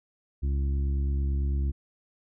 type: harmonic tone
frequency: 69 Hz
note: C#2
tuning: 7 cents flat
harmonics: 1 / 2 / 3 / 4 / 5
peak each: -24 / -36 / -43 / -44 / -45 dBFS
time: 0.42-1.72 s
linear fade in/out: 20 ms
effects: none